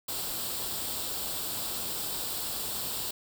white noise with comb filter, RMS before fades -34 dBFS, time 0.08-3.11 s, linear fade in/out 5 ms, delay 0.24 ms, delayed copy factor +0.6, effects none

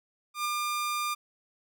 sawtooth tone with ADSR envelope, 1200 Hz, D6, 37 cents sharp, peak -23 dBFS, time 0.34-1.15 s, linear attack 110 ms, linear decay 8 ms, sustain -2 dB, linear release 19 ms, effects none

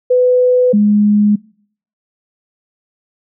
sine tone pair in turn, 500 / 207.9 Hz, B4 / G#3, +21 / +2 cents, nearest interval octave + minor third, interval 1519 cents, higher first, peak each -7 dBFS, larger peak neither, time 0.1-0.73 / 0.73-1.36 s, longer neither, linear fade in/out 10 ms, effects noise-tail reverb RT60 0.6 s tail -24 dB re dry

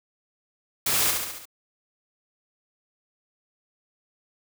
white noise with echo, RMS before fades -24 dBFS, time 0.86-1.11 s, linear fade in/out 5 ms, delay 69 ms, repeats 5, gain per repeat -4 dB, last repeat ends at 1.455 s, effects none

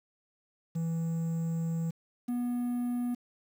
triangle tone pair in turn, 164.81 / 243.4 Hz, E3 / B3, 0 / -25 cents, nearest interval perfect fifth, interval 675 cents, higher second, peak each -27 / -27 dBFS, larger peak neither, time 0.75-1.91 / 2.28-3.15 s, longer first, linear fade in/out 10 ms, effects 9-bit

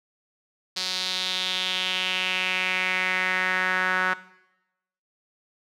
sawtooth tone with band-pass filter sweep, 185 Hz, F#3, in tune, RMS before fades -26 dBFS, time 0.76-4.14 s, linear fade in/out 10 ms, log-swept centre 4500 to 1500 Hz, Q 3.5, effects noise-tail reverb RT60 0.9 s tail -17 dB re dry

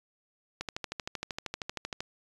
click train, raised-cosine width 0.2 ms, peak -17 dBFS, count 19, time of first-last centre 0.61-2.005 s, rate 12.9 Hz, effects resampled to 24000 Hz

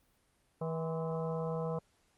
harmonic tone with a mistuned harmonic, 162 Hz, E3, 30 cents flat, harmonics 1 / 3 / 4 / 5 / 6 / 7 / 8, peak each -36 / -37 / -43 / -47 / -46 / -54 / -51 dBFS, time 0.61-1.79 s, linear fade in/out 5 ms, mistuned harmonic 6, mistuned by +95 cents, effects pink hiss -72 dBFS RMS until 2.17 s + Opus 32 kbps

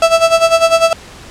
35% pulse tone with tremolo, 660 Hz, E5, 2 cents sharp, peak -3 dBFS, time 0.02-0.93 s, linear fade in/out 2 ms, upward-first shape sine, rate 10 Hz, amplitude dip 80%, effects pink hiss -35 dBFS RMS until 1.3 s + low-pass 8000 Hz 12 dB/octave

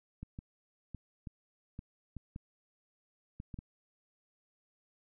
clicks, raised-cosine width 5 ms, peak -30 dBFS, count 10, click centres 0.23 / 0.389 / 0.947 / 1.272 / 1.791 / 2.167 / 2.361 / 3.401 / 3.542 / 3.589 s, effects none

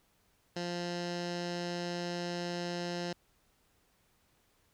15% pulse tone with low-pass filter, 174.61 Hz, F3, in tune, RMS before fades -37 dBFS, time 0.56-3.13 s, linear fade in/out 5 ms, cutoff 5200 Hz, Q 2.6, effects pink hiss -71 dBFS RMS until 4.73 s

